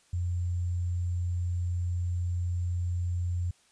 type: tone with sample-and-hold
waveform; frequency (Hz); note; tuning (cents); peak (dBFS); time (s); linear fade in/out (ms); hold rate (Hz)
sine; 88; F2; +14; -27; 0.13-3.51; 5; 7350
effects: white hiss -64 dBFS RMS until 3.71 s + resampled to 22050 Hz